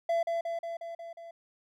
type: tone with echo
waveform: triangle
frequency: 673 Hz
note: E5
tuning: 36 cents sharp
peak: -23 dBFS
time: 0.09-0.23 s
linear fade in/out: 5 ms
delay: 180 ms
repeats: 6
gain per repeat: -3 dB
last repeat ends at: 1.31 s
effects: none